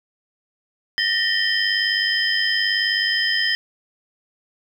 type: tone cluster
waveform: sine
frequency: 1800 / 1899 / 3126 / 5070 Hz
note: A6 / A#6 / G7 / D#8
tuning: +39 / +32 / -6 / +32 cents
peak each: -23 dBFS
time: 0.98-3.55 s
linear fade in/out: 0 ms
effects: tanh soft clip ceiling -7 dBFS + 8-bit